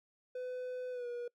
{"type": "tone with pitch glide", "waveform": "triangle", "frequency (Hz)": [503, 481.7], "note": ["B4", "B4"], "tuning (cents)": [32, -43], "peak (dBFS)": -36, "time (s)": [0.35, 1.28], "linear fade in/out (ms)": 5, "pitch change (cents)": -75, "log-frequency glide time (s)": [0.91, 1.07], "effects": ["noise-tail reverb RT60 0.1 s tail -24 dB re dry"]}